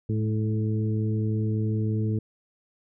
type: harmonic tone with a mistuned harmonic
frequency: 108.8 Hz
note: A2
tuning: 19 cents flat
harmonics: 1 / 2 / 3 / 4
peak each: -24 / -30 / -34 / -36 dBFS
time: 0.09-2.19 s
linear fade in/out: 5 ms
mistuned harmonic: 2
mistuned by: -27 cents
effects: none